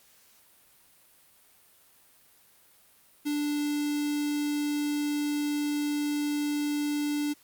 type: tone with notch filter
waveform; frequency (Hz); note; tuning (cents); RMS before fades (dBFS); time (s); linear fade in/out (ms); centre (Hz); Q
square; 293.7; D4; 0; -29; 3.25-7.34; 20; 1100; 0.67
effects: white hiss -60 dBFS RMS until 7.43 s + Opus 48 kbps